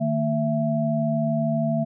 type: tone cluster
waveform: sine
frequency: 153.8 / 226.6 / 666 Hz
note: D#3 / A#3 / E5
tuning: -20 / -49 / +18 cents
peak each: -25 / -24 / -25 dBFS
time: 0-1.85 s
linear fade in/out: 20 ms
effects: none